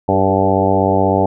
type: harmonic tone with a mistuned harmonic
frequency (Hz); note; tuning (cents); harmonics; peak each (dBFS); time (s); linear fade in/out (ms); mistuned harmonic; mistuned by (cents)
96.2; G2; -32; 1 / 2 / 3 / 4 / 5 / 6 / 7 / 8 / 9; -20 / -20 / -20 / -20 / -20 / -20 / -20 / -20 / -20; 0.08-1.26; 5; 4; +29
effects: none